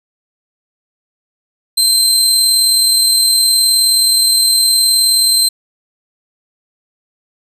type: tone with amplitude modulation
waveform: 25% pulse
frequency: 4120 Hz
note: C8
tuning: 28 cents flat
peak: -3 dBFS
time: 1.77-5.49 s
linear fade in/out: 10 ms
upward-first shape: sine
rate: 39.2 Hz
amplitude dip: 25%
effects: none